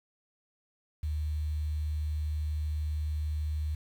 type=tone with quantisation; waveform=sine; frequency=76.1 Hz; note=D#2; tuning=38 cents flat; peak=-29 dBFS; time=1.03-3.75 s; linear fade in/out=5 ms; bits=9; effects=none